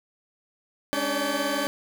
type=tone cluster; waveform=20% pulse; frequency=206.4 / 278.3 / 297.2 / 573 / 1538 Hz; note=G#3 / C#4 / D4 / D5 / G6; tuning=-10 / +7 / +21 / -43 / -33 cents; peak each=-32 / -25 / -27 / -24 / -28 dBFS; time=0.93-1.67 s; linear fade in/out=0 ms; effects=none